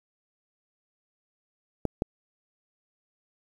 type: clicks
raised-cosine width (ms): 2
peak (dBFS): -12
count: 2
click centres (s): 1.853 / 2.021
effects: 8-bit